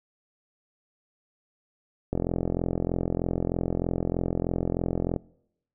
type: click train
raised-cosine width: 2 ms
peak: -13 dBFS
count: 132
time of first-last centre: 2.13-5.162 s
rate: 43.2 Hz
effects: noise-tail reverb RT60 0.8 s tail -24 dB re dry